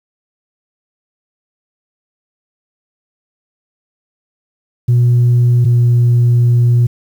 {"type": "tone pair in turn", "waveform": "sine", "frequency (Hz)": [121.3, 120.25], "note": ["B2", "B2"], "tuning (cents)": [-31, -46], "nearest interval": "unison", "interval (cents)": 15, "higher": "first", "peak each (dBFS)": -5, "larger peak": "neither", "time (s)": [[4.88, 5.65], [5.65, 6.87]], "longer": "second", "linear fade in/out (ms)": 10, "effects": ["tanh soft clip ceiling -5 dBFS", "7-bit"]}